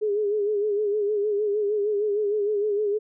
sine tone with vibrato, 415.3 Hz, G#4, in tune, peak -21 dBFS, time 0.01-2.99 s, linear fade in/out 20 ms, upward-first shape sine, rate 6.5 Hz, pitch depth 61 cents each way, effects none

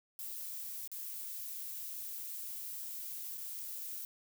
violet noise with dropouts, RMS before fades -43 dBFS, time 0.19-4.05 s, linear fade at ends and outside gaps 1 ms, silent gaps 0.876-0.916 / 3.375-3.379 s, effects none

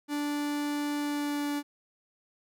45% pulse tone with pitch glide, 292.3 to 289.9 Hz, D4 to D4, -8 to -22 cents, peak -29 dBFS, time 0.08-1.63 s, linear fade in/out 50 ms, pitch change -14 cents, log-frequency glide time 0.99-1.51 s, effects none

